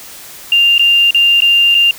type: tone with dropouts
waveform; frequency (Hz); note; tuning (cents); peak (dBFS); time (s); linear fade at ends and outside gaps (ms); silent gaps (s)
sine; 2794; F7; 0; -6; 0.52-1.91; 2; 0.781-0.794 / 1.108-1.146 / 1.405-1.42 / 1.745-1.749
effects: white hiss -33 dBFS RMS until 1.98 s